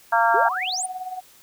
harmonic tone, 230.1 Hz, A#3, 22 cents flat, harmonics 3 / 4 / 5 / 6 / 7, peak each -21 / -19 / -26 / -23 / -24 dBFS, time 0.12-0.49 s, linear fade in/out 10 ms
sine exponential sweep, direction up, 360.6 to 9956 Hz, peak -24 dBFS, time 0.34-0.86 s, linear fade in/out 5 ms
sine tone with tremolo, 740 Hz, F#5, in tune, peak -26 dBFS, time 0.45-1.21 s, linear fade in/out 20 ms, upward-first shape triangle, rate 18 Hz, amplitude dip 75%
effects white hiss -52 dBFS RMS until 1.42 s

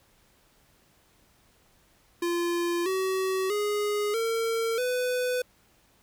square tone with pitch steps, 345.1 / 378.5 / 415.2 / 455.4 / 499.5 Hz, F4 / F#4 / G#4 / A#4 / B4, -21 / +39 / 0 / -40 / +20 cents, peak -26 dBFS, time 2.22-5.42 s, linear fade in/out 5 ms, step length 640 ms, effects pink hiss -63 dBFS RMS until 6.02 s

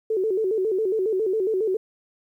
sine tone with vibrato, 406.5 Hz, G#4, 37 cents flat, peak -20 dBFS, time 0.1-1.77 s, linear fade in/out 5 ms, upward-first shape square, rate 7.3 Hz, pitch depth 140 cents each way, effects 10-bit

